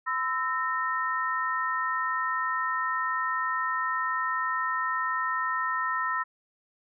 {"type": "tone cluster", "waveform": "sine", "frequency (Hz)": [1017, 1314, 1836], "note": ["C6", "E6", "A#6"], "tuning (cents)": [-50, -6, -27], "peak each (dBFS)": [-31, -29, -31], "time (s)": [0.06, 6.24], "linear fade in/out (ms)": 20, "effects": []}